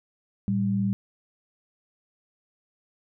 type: tone pair together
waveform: sine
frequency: 113.21 / 196 Hz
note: A2 / G3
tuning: +50 / 0 cents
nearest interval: minor seventh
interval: 950 cents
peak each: -28 / -23 dBFS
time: 0.48-0.93 s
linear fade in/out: 0 ms
effects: none